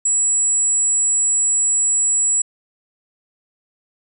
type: tone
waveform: sine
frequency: 7800 Hz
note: B8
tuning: 23 cents flat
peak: -14 dBFS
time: 0.05-2.42 s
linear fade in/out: 5 ms
effects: none